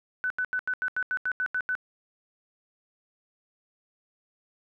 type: tone bursts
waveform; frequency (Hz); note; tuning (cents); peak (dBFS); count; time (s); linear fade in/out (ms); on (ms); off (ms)
sine; 1500; F#6; +23; -25; 11; 0.24-1.752; 0; 62; 83
effects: none